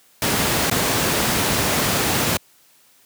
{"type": "noise with dropouts", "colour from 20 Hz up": "pink", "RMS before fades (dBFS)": -19, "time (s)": [0.22, 2.37], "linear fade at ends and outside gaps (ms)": 1, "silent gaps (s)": [0.699, 0.713], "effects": ["white hiss -55 dBFS RMS until 3.05 s", "high-pass 100 Hz 12 dB/octave"]}